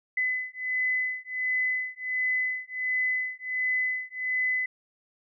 sine beating tone pair, 2014 / 2015.4 Hz, B6 / B6, +33 / +35 cents, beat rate 1.4 Hz, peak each -29 dBFS, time 0.17-4.66 s, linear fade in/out 5 ms, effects none

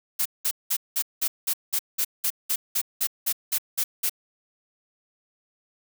blue noise bursts, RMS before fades -24 dBFS, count 16, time 0.19-4.096 s, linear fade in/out 10 ms, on 66 ms, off 190 ms, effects none

